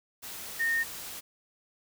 sine tone in noise, 1838 Hz, A#6, 25 cents flat, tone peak -25 dBFS, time 0.59-0.84 s, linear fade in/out 20 ms, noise white, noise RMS -41 dBFS, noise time 0.22-1.21 s, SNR +13 dB, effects none

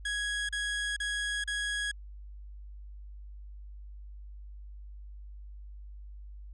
30% pulse tone bursts, 1661.2 Hz, G#6, in tune, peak -28 dBFS, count 4, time 0.05-1.915 s, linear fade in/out 5 ms, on 440 ms, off 35 ms, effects added 50 Hz sine -43 dBFS peak until 6.53 s + resampled to 24000 Hz

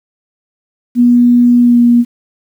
sine tone with pitch glide, 242.3 to 239 Hz, B3 to A#3, -33 to +43 cents, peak -4 dBFS, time 0.95-2.05 s, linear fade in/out 50 ms, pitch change -24 cents, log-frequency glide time 1.61-1.8 s, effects 7-bit

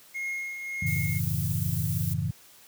triangle tone with tremolo, 2151 Hz, C7, 47 cents sharp, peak -27 dBFS, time 0.14-1.2 s, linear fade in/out 20 ms, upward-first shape triangle, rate 1.7 Hz, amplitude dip 55%
sine chord, F# minor seventh, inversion none, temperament equal, 92.5 / 110 / 138.59 / 164.81 Hz, F#2 / A2 / C#3 / E3, 0 / 0 / 0 / 0 cents, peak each -31 dBFS, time 0.82-2.31 s, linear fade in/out 5 ms
violet noise, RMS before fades -36 dBFS, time 0.86-2.14 s, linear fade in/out 10 ms
clicks, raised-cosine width 3 ms, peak -33 / -39 dBFS, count 2, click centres 0.966 / 1.1 s
effects white hiss -54 dBFS RMS until 2.67 s + high-pass 60 Hz 12 dB/octave

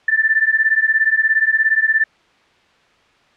sine beating tone pair, 1761 / 1778 Hz, A6 / A6, +1 / +18 cents, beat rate 17 Hz, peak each -15 dBFS, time 0.08-2.04 s, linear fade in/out 5 ms, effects white hiss -54 dBFS RMS until 3.36 s + low-pass 3000 Hz 12 dB/octave

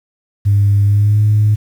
sine tone with pitch glide, 101.1 to 105.82 Hz, G#2 to G#2, -46 to +33 cents, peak -7 dBFS, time 0.45-1.56 s, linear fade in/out 20 ms, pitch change +79 cents, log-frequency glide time 0.84-1.21 s, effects tanh soft clip ceiling -4 dBFS + 7-bit

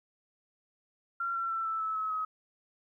sine tone with pitch steps, 1373 / 1355.7 / 1338.5 / 1321.6 / 1305 / 1288.5 / 1272.2 Hz, F6 / E6 / E6 / E6 / E6 / E6 / D#6, -30 / +48 / +26 / +4 / -18 / -40 / +38 cents, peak -30 dBFS, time 1.2-2.25 s, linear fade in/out 5 ms, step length 150 ms, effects 12-bit

